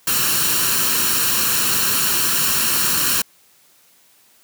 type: noise with comb filter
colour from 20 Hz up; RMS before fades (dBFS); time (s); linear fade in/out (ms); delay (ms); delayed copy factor
white; -18; 0.07-3.22; 5; 0.71; +0.65
effects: white hiss -54 dBFS RMS until 4.43 s + high-pass 100 Hz 12 dB/octave